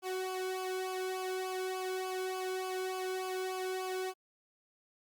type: tone with flanger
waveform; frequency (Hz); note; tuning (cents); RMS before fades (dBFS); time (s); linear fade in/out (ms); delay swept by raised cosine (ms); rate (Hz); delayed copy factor
sawtooth; 373.1; F#4; +14; -37; 0.02-4.14; 50; 0.51 to 1.11; 3.4; -0.85
effects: Opus 48 kbps